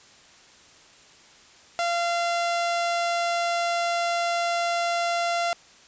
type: tone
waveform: sawtooth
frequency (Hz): 688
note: F5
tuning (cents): -26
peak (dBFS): -19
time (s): 1.79-5.53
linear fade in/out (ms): 0
effects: white hiss -52 dBFS RMS until 5.87 s + resampled to 16000 Hz